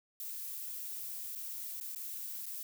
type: noise with dropouts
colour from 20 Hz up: violet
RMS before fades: -42 dBFS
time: 0.2-2.63 s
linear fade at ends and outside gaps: 1 ms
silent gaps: 1.352-1.358 / 1.801-1.81 / 1.949-1.959 / 2.457-2.464 s
effects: none